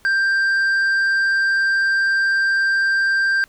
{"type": "tone with tanh clipping", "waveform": "sine", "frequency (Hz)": 1579, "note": "G6", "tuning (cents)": 12, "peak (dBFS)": -16, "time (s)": [0.05, 3.44], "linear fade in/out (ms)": 0, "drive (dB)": 5, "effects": ["pink hiss -54 dBFS RMS until 3.48 s"]}